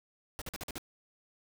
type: noise bursts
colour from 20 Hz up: pink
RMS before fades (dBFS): -40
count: 6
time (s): 0.39-0.781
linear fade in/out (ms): 0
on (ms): 26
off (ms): 47
effects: none